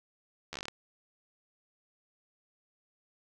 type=slowing click train; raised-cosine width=0.2 ms; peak=-21 dBFS; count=9; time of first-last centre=0.53-0.683 s; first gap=12 ms; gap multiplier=1.13; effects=none